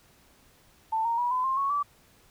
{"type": "tone with pitch steps", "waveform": "sine", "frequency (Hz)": [888, 927.9, 969.5, 1013, 1058.5, 1106, 1155.6], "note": ["A5", "A#5", "B5", "B5", "C6", "C#6", "D6"], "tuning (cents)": [16, -8, -32, 44, 20, -4, -28], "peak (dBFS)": -24, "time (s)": [0.92, 1.83], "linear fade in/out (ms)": 10, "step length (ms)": 130, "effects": ["pink hiss -60 dBFS RMS until 2.3 s"]}